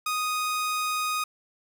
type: tone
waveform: sawtooth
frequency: 1244.5 Hz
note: D#6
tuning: in tune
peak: -22 dBFS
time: 0.06-1.24 s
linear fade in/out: 5 ms
effects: none